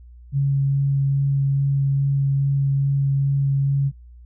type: tone with vibrato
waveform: sine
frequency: 138.59 Hz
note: C#3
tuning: in tune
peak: -16 dBFS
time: 0.32-3.92 s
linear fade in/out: 50 ms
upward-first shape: sine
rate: 2.4 Hz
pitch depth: 8 cents each way
effects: noise-tail reverb RT60 0.1 s tail -19 dB re dry + added 60 Hz sine -41 dBFS peak until 4.25 s